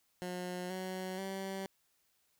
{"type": "tone with pitch steps", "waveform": "15% pulse", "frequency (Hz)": [180, 186.35, 192.92], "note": ["F#3", "F#3", "G3"], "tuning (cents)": [-47, 13, -27], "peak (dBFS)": -32, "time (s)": [0.22, 1.66], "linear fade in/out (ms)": 0, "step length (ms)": 480, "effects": ["white hiss -75 dBFS RMS until 2.39 s"]}